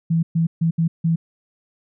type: tone bursts at uneven times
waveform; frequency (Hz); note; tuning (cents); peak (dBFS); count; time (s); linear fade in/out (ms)
sine; 164.9; E3; +1; -15; 5; 0.1-0.23 / 0.35-0.47 / 0.61-0.71 / 0.78-0.88 / 1.04-1.16; 10
effects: none